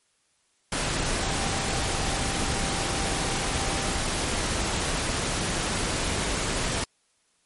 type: tone in noise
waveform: sine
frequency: 784 Hz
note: G5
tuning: in tune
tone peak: -37 dBFS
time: 1.22-4.01 s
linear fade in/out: 2 ms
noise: pink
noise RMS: -27 dBFS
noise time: 0.72-6.84 s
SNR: -13 dB
effects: white hiss -68 dBFS RMS until 7.45 s + MP3 48 kbps